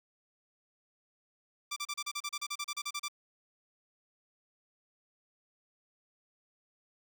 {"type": "tone bursts", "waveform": "10% pulse", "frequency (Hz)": 1174.7, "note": "D6", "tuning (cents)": 0, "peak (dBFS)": -26, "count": 16, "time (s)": [1.71, 3.084], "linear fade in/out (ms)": 10, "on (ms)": 54, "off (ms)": 34, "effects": []}